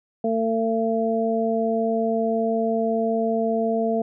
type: harmonic tone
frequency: 225.4 Hz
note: A3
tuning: 42 cents sharp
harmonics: 1 / 2 / 3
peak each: -24 / -24 / -24 dBFS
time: 0.24-4.02 s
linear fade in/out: 5 ms
effects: none